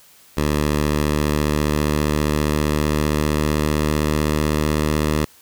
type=tone with pitch glide; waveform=10% pulse; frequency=74.6 to 76.12 Hz; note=D2 to D#2; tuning=+28 to -37 cents; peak=-9 dBFS; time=0.37-5.25 s; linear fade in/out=5 ms; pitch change=+35 cents; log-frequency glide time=0.84-4.9 s; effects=white hiss -50 dBFS RMS until 5.41 s